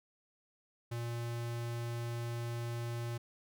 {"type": "tone", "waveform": "square", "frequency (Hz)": 118, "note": "A#2", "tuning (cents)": 22, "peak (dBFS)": -37, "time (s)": [0.91, 3.18], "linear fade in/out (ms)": 10, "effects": []}